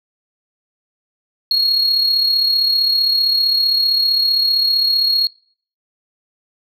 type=tone with amplitude modulation; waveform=sine; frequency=4300 Hz; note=C8; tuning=47 cents sharp; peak=-8 dBFS; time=1.51-5.27 s; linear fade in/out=2 ms; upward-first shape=sine; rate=35.4 Hz; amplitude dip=60%; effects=noise-tail reverb RT60 0.5 s tail -23 dB re dry + tanh soft clip ceiling -10 dBFS